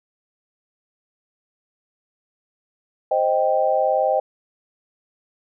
sine chord, C minor, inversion none, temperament equal, 523.3 / 622.3 / 784 Hz, C5 / Eb5 / G5, 0 / 0 / 0 cents, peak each -21 / -20 / -21 dBFS, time 3.11-4.2 s, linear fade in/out 5 ms, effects none

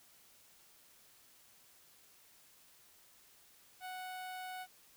sawtooth tone with notch filter, 740 Hz, F#5, in tune, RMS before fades -45 dBFS, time 3.8-4.67 s, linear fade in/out 50 ms, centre 6200 Hz, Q 1.4, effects white hiss -64 dBFS RMS until 4.96 s

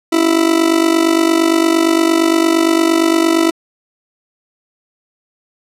40% pulse tone with amplitude modulation, 329.6 Hz, E4, in tune, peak -6 dBFS, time 0.12-3.51 s, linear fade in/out 10 ms, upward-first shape sine, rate 48.7 Hz, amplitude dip 75%, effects low-pass 12000 Hz 12 dB/octave

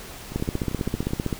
two click trains, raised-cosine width 3 ms, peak -21 / -11 dBFS, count 11 / 16, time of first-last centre 0.32-1.107 / 0.36-1.328 s, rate 12.7 / 15.5 Hz, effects pink hiss -40 dBFS RMS until 1.39 s

